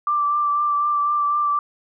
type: tone with vibrato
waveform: sine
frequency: 1174.7 Hz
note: D6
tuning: in tune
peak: -17 dBFS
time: 0.07-1.59 s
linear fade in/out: 2 ms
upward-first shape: triangle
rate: 4 Hz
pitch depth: 22 cents each way
effects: none